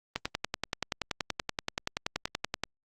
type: click train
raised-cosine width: 0.2 ms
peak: -12 dBFS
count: 27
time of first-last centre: 0.16-2.636 s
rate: 10.5 Hz
effects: Opus 32 kbps